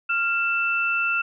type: tone pair together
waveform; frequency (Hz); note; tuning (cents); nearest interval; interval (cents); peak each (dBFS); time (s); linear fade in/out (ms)
sine; 1390 / 2660; F6 / E7; -9 / +15; major seventh; 1124; -23; 0.09-1.22; 10
effects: none